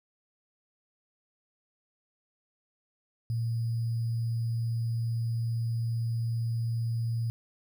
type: tone with sample-and-hold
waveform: sine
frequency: 115.3 Hz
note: A#2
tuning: 19 cents flat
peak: -27 dBFS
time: 3.3-7.3 s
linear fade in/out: 0 ms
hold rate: 4900 Hz
effects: none